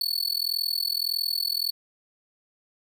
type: tone with amplitude modulation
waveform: 45% pulse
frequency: 4435 Hz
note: C#8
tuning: in tune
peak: -20 dBFS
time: 0.01-1.71 s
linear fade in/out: 2 ms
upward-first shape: sine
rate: 41.7 Hz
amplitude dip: 100%
effects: none